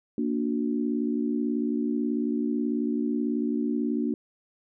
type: chord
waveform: sine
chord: Bb augmented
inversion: none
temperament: just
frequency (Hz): 233.1 / 291.4 / 364.2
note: Bb3 / D4 / F#4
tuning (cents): 0 / -13 / -27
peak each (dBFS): -27 / -28 / -33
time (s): 0.18-4.14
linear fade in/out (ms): 2
effects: none